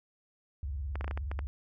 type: tone with vibrato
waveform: sine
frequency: 69.3 Hz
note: C#2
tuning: in tune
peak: -33 dBFS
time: 0.63-1.47 s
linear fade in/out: 0 ms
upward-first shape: square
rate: 19 Hz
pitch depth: 220 cents each way
type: clicks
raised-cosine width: 0.5 ms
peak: -23 dBFS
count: 8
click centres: 0.956 / 1.01 / 1.044 / 1.079 / 1.111 / 1.175 / 1.315 / 1.391 s
effects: none